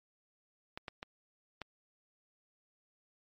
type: clicks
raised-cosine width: 0.3 ms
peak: -25 dBFS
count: 4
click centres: 0.775 / 0.882 / 1.029 / 1.617 s
effects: MP3 48 kbps